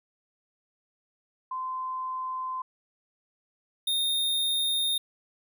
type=tone pair in turn; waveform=sine / square; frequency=1032 / 3678 Hz; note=C6 / A#7; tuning=-24 / -24 cents; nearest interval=octave + minor seventh; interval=2200 cents; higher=second; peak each=-30 / -25 dBFS; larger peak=second; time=1.51-2.62 / 3.87-4.98 s; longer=neither; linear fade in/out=5 ms; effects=none